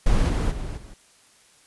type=noise with level steps; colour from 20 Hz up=brown; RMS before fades=-19 / -22 / -31 / -41 dBFS; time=0.06-0.94 s; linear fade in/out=5 ms; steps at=0.28 / 0.5 / 0.76 s; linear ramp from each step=20 ms; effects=white hiss -56 dBFS RMS until 1.66 s + resampled to 24000 Hz

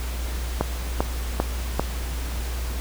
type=click train; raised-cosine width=1 ms; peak=-6 dBFS; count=4; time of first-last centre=0.61-1.796 s; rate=2.53 Hz; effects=added 60 Hz sine -26 dBFS peak until 2.8 s + pink hiss -36 dBFS RMS until 2.8 s

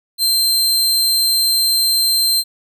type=tone; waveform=sawtooth; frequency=4136 Hz; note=C8; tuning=21 cents flat; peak=-10 dBFS; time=0.18-2.44 s; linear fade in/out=50 ms; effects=none

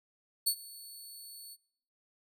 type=tone with ADSR envelope; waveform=15% pulse; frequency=4435 Hz; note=C#8; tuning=in tune; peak=-18 dBFS; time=0.46-1.57 s; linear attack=15 ms; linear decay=74 ms; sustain=-22 dB; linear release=43 ms; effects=noise-tail reverb RT60 0.9 s tail -26 dB re dry

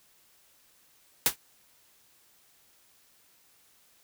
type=noise with exponential decay; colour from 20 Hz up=white; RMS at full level=-18 dBFS; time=1.26-1.36 s; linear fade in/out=1 ms; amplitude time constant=21 ms; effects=white hiss -63 dBFS RMS until 4.03 s

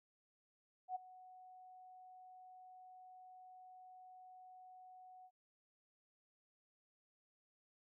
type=tone with ADSR envelope; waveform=sine; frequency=740 Hz; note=F#5; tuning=in tune; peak=-37 dBFS; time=0.88-5.31 s; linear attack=74 ms; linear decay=14 ms; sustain=-19 dB; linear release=60 ms; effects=none

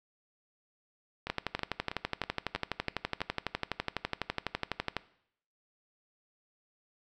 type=two click trains; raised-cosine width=0.3 ms; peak=-20 / -14 dBFS; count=7 / 45; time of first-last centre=1.27-3.205 / 1.3-4.967 s; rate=3.1 / 12 Hz; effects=noise-tail reverb RT60 0.7 s tail -19 dB re dry

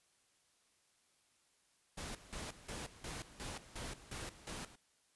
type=noise with tremolo; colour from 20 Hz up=pink; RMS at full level=-45 dBFS; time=1.97-4.76 s; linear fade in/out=10 ms; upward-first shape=square; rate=2.8 Hz; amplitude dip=80%; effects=white hiss -74 dBFS RMS until 5.15 s + resampled to 24000 Hz

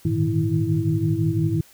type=tone cluster; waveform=sine; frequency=102.5 / 114.6 / 153.3 / 159.1 / 327.9 Hz; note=G#2 / A#2 / D#3 / D#3 / E4; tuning=-22 / -29 / -25 / +39 / -9 cents; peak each=-25 dBFS; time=0.05-1.61 s; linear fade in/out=5 ms; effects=white hiss -52 dBFS RMS until 1.73 s

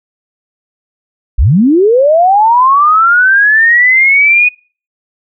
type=linear sweep; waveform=sine; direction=up; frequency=38.89 to 2489 Hz; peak=-4 dBFS; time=1.38-4.49 s; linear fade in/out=10 ms; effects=noise-tail reverb RT60 0.4 s tail -26 dB re dry

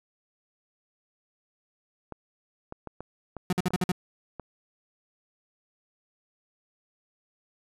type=clicks; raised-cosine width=1 ms; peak=-23 dBFS; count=7; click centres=2.123 / 2.724 / 2.873 / 3.006 / 3.367 / 3.706 / 4.397 s
type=tone bursts; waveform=35% pulse; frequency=181.2 Hz; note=F#3; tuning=36 cents flat; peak=-21 dBFS; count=6; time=3.5-3.918 s; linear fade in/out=2 ms; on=28 ms; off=50 ms
effects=resampled to 32000 Hz

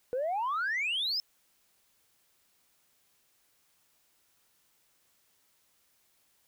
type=exponential sweep; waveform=sine; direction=up; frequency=480 to 5310 Hz; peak=-27 dBFS; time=0.13-1.2 s; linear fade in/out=0 ms; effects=tanh soft clip ceiling -26 dBFS + white hiss -70 dBFS RMS until 6.47 s

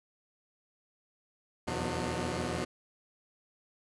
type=tone cluster; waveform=10% pulse; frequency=80.7 / 87.5 / 123.6 / 180.6 / 300.8 Hz; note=E2 / F2 / B2 / F#3 / D4; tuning=-36 / +4 / +2 / -42 / +42 cents; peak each=-29 / -35 / -29 / -29 / -33 dBFS; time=1.67-2.65 s; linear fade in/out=10 ms; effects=resampled to 24000 Hz

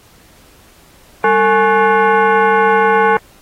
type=tone with frequency modulation; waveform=sine; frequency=196 Hz; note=G3; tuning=in tune; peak=-8 dBFS; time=1.24-3.17 s; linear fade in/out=2 ms; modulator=646 Hz; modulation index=2.1; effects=pink hiss -47 dBFS RMS until 3.41 s + AAC 48 kbps

